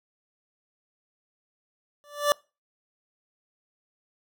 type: tone with exponential growth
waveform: 25% pulse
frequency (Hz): 584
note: D5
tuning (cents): -10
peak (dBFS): -12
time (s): 2.04-2.32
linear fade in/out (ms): 0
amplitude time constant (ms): 60
effects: noise-tail reverb RT60 0.3 s tail -26 dB re dry